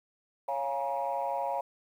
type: chord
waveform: sine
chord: Bb minor seventh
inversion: first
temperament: equal with one note detuned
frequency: 554.4 / 698.5 / 830.6 / 950.3 Hz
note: Db5 / F5 / Ab5 / Bb5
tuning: 0 / 0 / 0 / +33 cents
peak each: -34 dBFS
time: 0.48-1.61 s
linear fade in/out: 5 ms
effects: tanh soft clip ceiling -22 dBFS + 10-bit